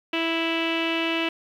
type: tone with low-pass filter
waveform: sawtooth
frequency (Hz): 329.5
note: E4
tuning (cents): -1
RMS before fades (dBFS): -25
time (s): 0.13-1.29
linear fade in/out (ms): 5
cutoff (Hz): 2800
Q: 6.9
effects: 9-bit